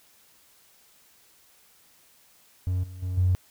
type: tone with level steps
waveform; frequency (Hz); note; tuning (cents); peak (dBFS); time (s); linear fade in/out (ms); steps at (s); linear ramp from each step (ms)
triangle; 91.4; F#2; -21; -21 / -36 / -25 / -15; 2.67-3.35; 0; 2.83 / 3.02 / 3.17; 10
effects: tanh soft clip ceiling -16 dBFS + white hiss -59 dBFS RMS until 3.5 s